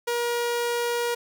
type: tone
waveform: sawtooth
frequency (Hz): 476.4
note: A#4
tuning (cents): +38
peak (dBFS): -20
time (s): 0.07-1.15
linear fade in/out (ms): 10
effects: none